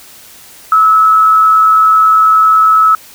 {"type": "tone with frequency modulation", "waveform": "sine", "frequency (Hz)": 1296, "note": "E6", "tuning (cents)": -30, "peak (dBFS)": -4, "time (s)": [0.72, 2.95], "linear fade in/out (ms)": 2, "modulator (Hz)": 118, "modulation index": 0.22, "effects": ["white hiss -37 dBFS RMS until 3.14 s"]}